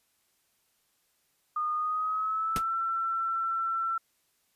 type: tone with pitch glide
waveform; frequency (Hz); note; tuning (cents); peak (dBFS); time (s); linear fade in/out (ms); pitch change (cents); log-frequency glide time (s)
sine; 1225 to 1343.6; D#6 to E6; -27 to +33; -27; 1.56-3.98; 5; +160; 1.74-2.73
type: noise with exponential decay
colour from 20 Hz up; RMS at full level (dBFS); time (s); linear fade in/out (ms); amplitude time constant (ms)
pink; -27; 2.56-2.64; 1; 16
effects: white hiss -72 dBFS RMS until 4.55 s + resampled to 32000 Hz